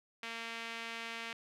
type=tone with band-pass filter; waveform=sawtooth; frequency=229.3 Hz; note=A#3; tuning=28 cents flat; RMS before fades=-43 dBFS; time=0.23-1.33 s; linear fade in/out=2 ms; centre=2500 Hz; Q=1.5; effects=none